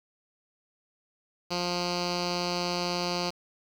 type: tone with low-pass filter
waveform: 10% pulse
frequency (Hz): 176.3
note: F3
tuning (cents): +17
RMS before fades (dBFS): -30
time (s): 1.5-3.31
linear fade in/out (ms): 20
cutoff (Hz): 4900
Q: 5.4
effects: 8-bit